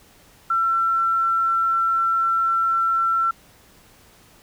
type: tone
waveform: sine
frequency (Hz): 1348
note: E6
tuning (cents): +38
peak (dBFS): -17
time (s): 0.5-3.31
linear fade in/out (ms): 5
effects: pink hiss -52 dBFS RMS until 4.42 s